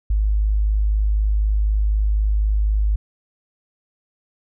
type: tone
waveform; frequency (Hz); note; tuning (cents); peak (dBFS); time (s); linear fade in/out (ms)
sine; 52; G#1; +3; -15; 0.1-2.96; 5
effects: none